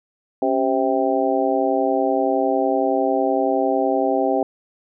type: harmonic tone with a mistuned harmonic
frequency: 130.81 Hz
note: C3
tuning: in tune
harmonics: 2 / 3 / 4 / 5 / 6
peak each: -23 / -23 / -23 / -23 / -23 dBFS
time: 0.42-4.43 s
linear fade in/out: 2 ms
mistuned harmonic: 2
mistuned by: +81 cents
effects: none